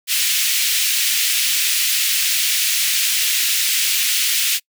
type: high-pass noise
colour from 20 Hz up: pink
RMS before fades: -18 dBFS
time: 0.07-4.6 s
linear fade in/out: 50 ms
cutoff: 2300 Hz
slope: 24 dB/octave
effects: noise-tail reverb RT60 0.1 s tail -26 dB re dry